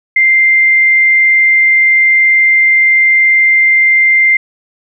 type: tone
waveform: sine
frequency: 2093 Hz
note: C7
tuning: in tune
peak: -5 dBFS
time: 0.16-4.37 s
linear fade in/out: 5 ms
effects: none